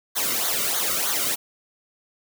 white noise with flanger, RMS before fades -24 dBFS, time 0.15-1.36 s, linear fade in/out 20 ms, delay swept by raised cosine 0.38 to 1.22 ms, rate 3.2 Hz, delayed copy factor -0.8, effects none

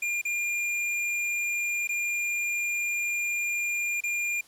square tone with dropouts, 2406 Hz, D7, 41 cents sharp, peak -27 dBFS, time 0.02-4.41 s, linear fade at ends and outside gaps 5 ms, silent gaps 0.215-0.251 / 1.874-1.89 / 4.006-4.036 s, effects white hiss -56 dBFS RMS until 4.47 s + low-pass 11000 Hz 12 dB/octave

